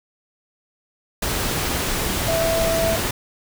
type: tone in noise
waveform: sine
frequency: 659.3 Hz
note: E5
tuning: in tune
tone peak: -19 dBFS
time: 2.28-2.96 s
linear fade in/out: 5 ms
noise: pink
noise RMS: -23 dBFS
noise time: 1.22-3.11 s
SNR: +1 dB
effects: none